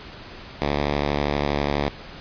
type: tone with pitch glide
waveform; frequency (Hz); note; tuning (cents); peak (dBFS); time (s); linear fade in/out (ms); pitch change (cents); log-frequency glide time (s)
5% pulse; 72.4 to 71.94; D2 to D2; -24 to -35; -10; 0.62-1.89; 0; -11; 1.44-1.59
effects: pink hiss -40 dBFS RMS until 2.2 s + resampled to 11025 Hz